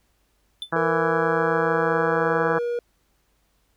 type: tone with exponential decay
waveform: triangle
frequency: 3520 Hz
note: A7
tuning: in tune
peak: -23 dBFS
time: 0.62-0.71 s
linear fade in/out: 1 ms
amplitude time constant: 19 ms
type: harmonic tone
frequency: 165.6 Hz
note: E3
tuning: 8 cents sharp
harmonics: 1 / 2 / 3 / 4 / 5 / 6 / 7 / 8 / 9 / 10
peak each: -30 / -30 / -30 / -30 / -30 / -30 / -30 / -30 / -30 / -30 dBFS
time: 0.72-2.59 s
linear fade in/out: 10 ms
type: tone with pitch glide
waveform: triangle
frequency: 466.1 to 477.8 Hz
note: A#4 to A#4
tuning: 0 to +43 cents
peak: -21 dBFS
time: 0.76-2.79 s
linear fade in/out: 2 ms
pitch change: +43 cents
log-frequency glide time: 0.92-2.63 s
effects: added 50 Hz sine -68 dBFS peak until 3.76 s + pink hiss -68 dBFS RMS until 3.76 s